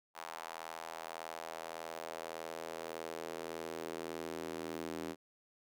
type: tone with high-pass filter sweep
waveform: square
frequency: 40.86 Hz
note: E1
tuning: 14 cents flat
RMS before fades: -44 dBFS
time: 0.14-5.16 s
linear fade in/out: 50 ms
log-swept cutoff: 890 to 300 Hz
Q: 1.9
effects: none